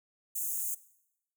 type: high-pass noise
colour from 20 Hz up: white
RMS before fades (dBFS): -34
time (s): 0.35-0.75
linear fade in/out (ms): 10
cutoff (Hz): 6400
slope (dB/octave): 96
effects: noise-tail reverb RT60 0.8 s tail -19 dB re dry